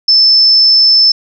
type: tone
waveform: sine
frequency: 5274 Hz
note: E8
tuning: in tune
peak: -4 dBFS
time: 0.08-1.12 s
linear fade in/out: 5 ms
effects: none